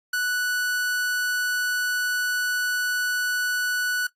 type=tone; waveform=45% pulse; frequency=1480 Hz; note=F#6; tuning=in tune; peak=-22 dBFS; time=0.13-4.07 s; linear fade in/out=5 ms; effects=noise-tail reverb RT60 0.1 s tail -19 dB re dry + AAC 64 kbps